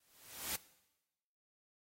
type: noise with exponential growth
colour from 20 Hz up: white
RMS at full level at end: -36 dBFS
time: 0-0.56 s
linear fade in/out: 5 ms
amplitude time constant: 120 ms
effects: noise-tail reverb RT60 1.0 s tail -19 dB re dry + AAC 48 kbps